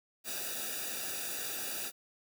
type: noise with comb filter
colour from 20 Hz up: white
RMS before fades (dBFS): -38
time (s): 0.24-1.92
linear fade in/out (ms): 50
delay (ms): 0.94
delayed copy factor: -0.9
effects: none